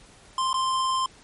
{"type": "tone with dropouts", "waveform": "square", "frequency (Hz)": 1046.5, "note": "C6", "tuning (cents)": 0, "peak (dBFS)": -23, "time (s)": [0.38, 1.06], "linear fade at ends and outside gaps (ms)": 2, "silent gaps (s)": [0.53, 0.541], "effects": ["pink hiss -52 dBFS RMS until 1.23 s", "MP3 48 kbps"]}